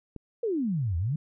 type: click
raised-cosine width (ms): 3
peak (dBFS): -26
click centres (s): 0.163
type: exponential two-way sweep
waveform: sine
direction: down then up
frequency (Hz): 492 to 79.5 to 163.5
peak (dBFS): -25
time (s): 0.43-1.16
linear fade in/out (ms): 5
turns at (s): 0.97
effects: none